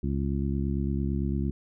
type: harmonic tone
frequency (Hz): 68.9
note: C#2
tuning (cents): -10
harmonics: 1 / 2 / 3 / 4 / 5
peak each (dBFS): -29 / -31 / -31 / -36 / -37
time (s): 0.03-1.51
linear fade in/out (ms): 5
effects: none